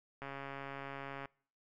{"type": "click train", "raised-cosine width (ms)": 0.5, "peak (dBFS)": -29, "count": 144, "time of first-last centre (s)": [0.22, 1.256], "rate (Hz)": 138, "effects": ["noise-tail reverb RT60 0.5 s tail -25 dB re dry"]}